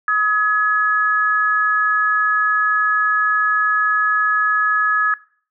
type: tone pair together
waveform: sine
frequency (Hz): 1269.5 / 1693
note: D#6 / G#6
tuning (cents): +34 / +33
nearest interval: perfect fourth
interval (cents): 499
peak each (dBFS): -17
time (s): 0.08-5.14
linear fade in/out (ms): 2
effects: noise-tail reverb RT60 0.5 s tail -21 dB re dry